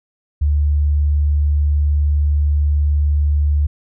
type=tone; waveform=sine; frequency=73.42 Hz; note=D2; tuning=in tune; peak=-12 dBFS; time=0.41-3.67 s; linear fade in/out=10 ms; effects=none